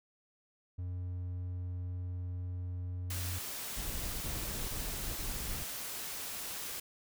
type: tone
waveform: triangle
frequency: 89.8 Hz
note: F2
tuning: 49 cents sharp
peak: -34 dBFS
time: 0.78-3.39 s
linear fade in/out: 10 ms
type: noise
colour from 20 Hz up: white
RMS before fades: -41 dBFS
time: 3.1-6.8 s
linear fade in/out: 5 ms
type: noise bursts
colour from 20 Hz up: brown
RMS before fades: -40 dBFS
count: 4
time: 3.76-5.635 s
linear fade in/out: 10 ms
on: 450 ms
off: 25 ms
effects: none